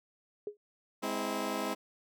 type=tone with exponential decay; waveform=sine; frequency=415.3 Hz; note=G#4; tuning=in tune; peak=-31 dBFS; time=0.47-0.57 s; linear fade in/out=2 ms; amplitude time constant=21 ms
type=chord; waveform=15% pulse; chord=Ab augmented; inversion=none; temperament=just; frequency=207.7 / 259.6 / 324.5 Hz; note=Ab3 / C4 / E4; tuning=0 / -13 / -27 cents; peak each=-31 dBFS; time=1.02-1.75 s; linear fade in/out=20 ms
effects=none